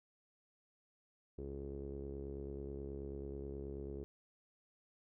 sawtooth tone with low-pass filter, 69.3 Hz, C#2, in tune, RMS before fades -45 dBFS, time 1.38-4.04 s, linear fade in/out 0 ms, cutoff 400 Hz, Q 6.6, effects none

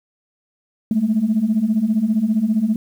sine beating tone pair, 207.7 / 222.7 Hz, G#3 / A3, 0 / +21 cents, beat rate 15 Hz, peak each -19 / -16 dBFS, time 0.91-2.76 s, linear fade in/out 2 ms, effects tanh soft clip ceiling -8 dBFS + 8-bit

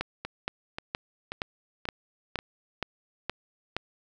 two click trains, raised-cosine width 0.3 ms, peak -18 / -13 dBFS, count 5 / 9, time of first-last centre 0.25-2.389 / 0.01-3.766 s, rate 1.87 / 2.13 Hz, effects none

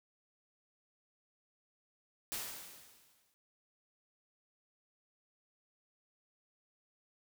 white noise with exponential decay, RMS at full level -38 dBFS, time 2.32-3.34 s, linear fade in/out 0 ms, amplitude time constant 220 ms, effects none

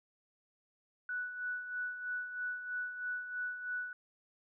sine tone with tremolo, 1480 Hz, F#6, in tune, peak -34 dBFS, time 1.09-3.93 s, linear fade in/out 2 ms, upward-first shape sine, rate 3.1 Hz, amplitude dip 60%, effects none

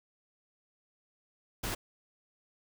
pink noise, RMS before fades -35 dBFS, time 1.63-1.75 s, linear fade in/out 10 ms, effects none

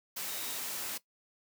sine tone in noise, 3739 Hz, A#7, 4 cents sharp, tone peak -48 dBFS, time 0.28-0.58 s, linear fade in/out 10 ms, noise white, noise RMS -38 dBFS, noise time 0.16-0.98 s, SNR -13 dB, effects noise-tail reverb RT60 0.1 s tail -17 dB re dry + high-pass 150 Hz 12 dB/octave

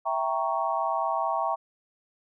sine chord, E diminished seventh, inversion none, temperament equal, 659.3 / 784 / 932.3 / 1108.7 Hz, E5 / G5 / Bb5 / Db6, 0 / 0 / 0 / 0 cents, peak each -30 dBFS, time 0.05-1.56 s, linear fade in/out 20 ms, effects none

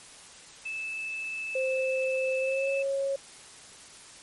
sine tone, 2624 Hz, E7, 9 cents flat, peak -32 dBFS, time 0.65-2.83 s, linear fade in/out 10 ms
sine tone with pitch glide, 523.3 to 548.4 Hz, C5 to C#5, 0 to -19 cents, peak -26 dBFS, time 1.55-3.16 s, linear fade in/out 5 ms, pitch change +81 cents, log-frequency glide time 2.39-2.69 s
effects white hiss -49 dBFS RMS until 4.22 s + MP3 48 kbps

